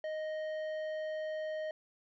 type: tone with tanh clipping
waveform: sine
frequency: 622.3 Hz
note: D#5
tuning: in tune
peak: -37 dBFS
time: 0.04-1.71 s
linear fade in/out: 2 ms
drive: 10 dB
effects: none